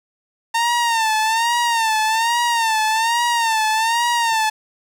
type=tone with vibrato; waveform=sawtooth; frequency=910 Hz; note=A#5; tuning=42 cents flat; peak=-12 dBFS; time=0.54-4.5 s; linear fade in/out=10 ms; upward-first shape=sine; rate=1.2 Hz; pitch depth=85 cents each way; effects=low-pass 10000 Hz 12 dB/octave + 7-bit